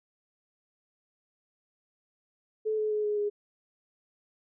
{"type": "tone with pitch steps", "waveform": "sine", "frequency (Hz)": [433.8, 428.6, 423.4, 418.3, 413.3], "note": ["A4", "A4", "G#4", "G#4", "G#4"], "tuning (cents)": [-25, -45, 33, 12, -8], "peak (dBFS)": -26, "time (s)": [2.65, 3.3], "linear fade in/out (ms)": 20, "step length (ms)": 130, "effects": []}